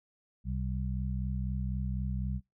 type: harmonic tone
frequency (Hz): 64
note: C2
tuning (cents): -38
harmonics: 1 / 2 / 3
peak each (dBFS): -33 / -36 / -38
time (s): 0.44-2.41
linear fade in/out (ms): 50
effects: noise-tail reverb RT60 0.2 s tail -26 dB re dry